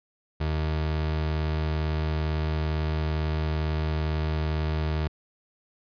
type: tone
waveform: 30% pulse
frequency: 77.78 Hz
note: D#2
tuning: in tune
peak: -22 dBFS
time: 0.4-5.08 s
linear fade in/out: 10 ms
effects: resampled to 11025 Hz